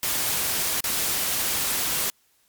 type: noise with dropouts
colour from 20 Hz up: white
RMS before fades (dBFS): -25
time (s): 0.03-2.1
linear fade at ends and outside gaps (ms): 0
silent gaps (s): 0.805-0.841
effects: white hiss -64 dBFS RMS until 2.48 s + MP3 96 kbps